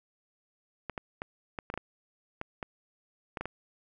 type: clicks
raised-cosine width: 0.5 ms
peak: -20 dBFS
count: 12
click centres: 0.897 / 0.978 / 1.219 / 1.588 / 1.701 / 1.74 / 1.776 / 2.414 / 2.628 / 3.372 / 3.41 / 3.456 s
effects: none